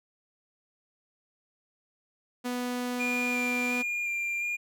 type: tone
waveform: sawtooth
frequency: 246.8 Hz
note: B3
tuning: 1 cent flat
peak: -26 dBFS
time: 2.44-3.83 s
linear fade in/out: 20 ms
type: tone with vibrato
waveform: triangle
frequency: 2401 Hz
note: D7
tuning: 38 cents sharp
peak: -27 dBFS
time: 2.99-4.57 s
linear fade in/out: 20 ms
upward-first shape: square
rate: 1.4 Hz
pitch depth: 12 cents each way
effects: none